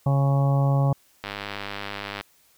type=harmonic tone; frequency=138.59 Hz; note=C#3; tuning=in tune; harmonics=1 / 2 / 3 / 4 / 5 / 6 / 7 / 8; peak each=-18 / -33 / -39 / -30 / -34 / -33 / -42 / -36 dBFS; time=0.06-0.93 s; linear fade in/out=5 ms
type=click train; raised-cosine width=0.3 ms; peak=-15 dBFS; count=99; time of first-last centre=1.24-2.21 s; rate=101 Hz
effects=white hiss -60 dBFS RMS until 2.57 s